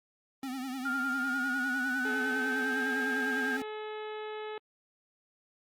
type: tone with vibrato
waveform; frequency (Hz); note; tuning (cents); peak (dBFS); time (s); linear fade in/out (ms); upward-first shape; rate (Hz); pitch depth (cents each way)
square; 261; C4; -4; -35; 0.43-3.62; 2; triangle; 9.9; 97
type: tone with pitch glide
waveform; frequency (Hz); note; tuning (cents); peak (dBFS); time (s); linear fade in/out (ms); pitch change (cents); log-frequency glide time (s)
sine; 1400 to 1598.9; F6 to G6; +4 to +34; -30; 0.85-3.57; 5; +230; 1.13-2.94
type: harmonic tone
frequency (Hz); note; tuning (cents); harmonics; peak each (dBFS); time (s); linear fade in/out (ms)
428.5; A4; -46; 1 / 2 / 3 / 4 / 5 / 6 / 7 / 8 / 9; -38 / -44 / -48 / -50 / -52 / -54 / -55 / -56 / -57; 2.05-4.58; 2
effects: Opus 32 kbps